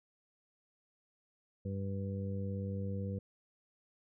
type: harmonic tone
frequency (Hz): 98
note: G2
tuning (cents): 0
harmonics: 1 / 2 / 3 / 4 / 5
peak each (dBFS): -37 / -40 / -53 / -52 / -45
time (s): 1.65-3.19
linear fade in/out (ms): 5
effects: none